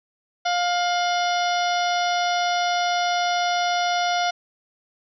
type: harmonic tone with a mistuned harmonic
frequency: 706 Hz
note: F5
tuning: 19 cents sharp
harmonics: 1 / 2 / 3 / 4 / 5 / 6 / 7 / 8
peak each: -21 / -28 / -32 / -33 / -32 / -36 / -36 / -35 dBFS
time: 0.45-4.31 s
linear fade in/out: 10 ms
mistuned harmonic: 4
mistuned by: +84 cents
effects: none